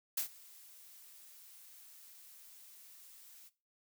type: noise with ADSR envelope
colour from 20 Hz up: blue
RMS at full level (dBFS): -33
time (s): 0.17-3.5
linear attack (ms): 7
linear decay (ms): 100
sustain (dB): -24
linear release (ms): 30
effects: noise-tail reverb RT60 0.3 s tail -17 dB re dry